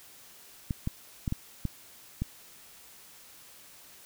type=clicks; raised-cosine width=5 ms; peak=-17 dBFS; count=6; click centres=0.708 / 0.874 / 1.278 / 1.324 / 1.653 / 2.22 s; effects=white hiss -53 dBFS RMS until 4.05 s